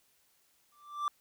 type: tone with exponential growth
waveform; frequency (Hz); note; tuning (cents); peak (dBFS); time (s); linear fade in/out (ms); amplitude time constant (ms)
triangle; 1174.7; D6; 0; -25; 0.72-1.08; 1; 78
effects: white hiss -70 dBFS RMS until 1.2 s